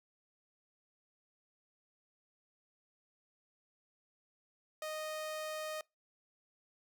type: tone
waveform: sawtooth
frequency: 620 Hz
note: D#5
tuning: 6 cents flat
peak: -35 dBFS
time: 4.82-5.81 s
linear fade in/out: 2 ms
effects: noise-tail reverb RT60 0.2 s tail -24 dB re dry